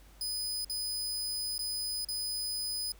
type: tone with dropouts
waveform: sawtooth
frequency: 5000 Hz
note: D#8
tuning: 8 cents sharp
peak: -30 dBFS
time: 0.21-2.92 s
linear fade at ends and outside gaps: 2 ms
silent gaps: 0.647-0.697 / 1.58-1.591 / 2.048-2.086 s
effects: added 50 Hz sine -54 dBFS peak until 2.99 s + pink hiss -61 dBFS RMS until 2.99 s